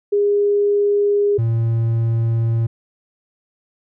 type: tone pair in turn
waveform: sine / triangle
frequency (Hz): 408.4 / 114.6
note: G#4 / A#2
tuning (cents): -29 / -29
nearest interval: octave + minor seventh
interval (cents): 2200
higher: first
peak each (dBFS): -13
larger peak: neither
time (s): 0.12-1.38 / 1.38-2.67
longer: second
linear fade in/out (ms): 10
effects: none